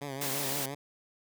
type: tone with vibrato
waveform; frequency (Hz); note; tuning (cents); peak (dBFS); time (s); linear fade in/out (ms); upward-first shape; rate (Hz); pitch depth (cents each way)
10% pulse; 138.59; C#3; 0; -28; 0.01-0.75; 10; triangle; 5.8; 88
type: high-pass noise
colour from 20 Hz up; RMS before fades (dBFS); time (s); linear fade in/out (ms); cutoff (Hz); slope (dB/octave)
white; -34; 0.21-0.66; 5; 180; 48
effects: none